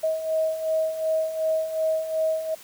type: beating tone pair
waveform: sine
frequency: 634 / 636.7 Hz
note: D#5 / D#5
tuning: +32 / +40 cents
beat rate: 2.7 Hz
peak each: -29 / -23 dBFS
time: 0.03-2.55 s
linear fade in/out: 10 ms
effects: white hiss -47 dBFS RMS until 2.63 s